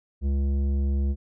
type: tone with tanh clipping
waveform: sine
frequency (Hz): 69.3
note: C#2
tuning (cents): 0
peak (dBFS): -23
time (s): 0.21-1.16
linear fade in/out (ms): 50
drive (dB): 11
effects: none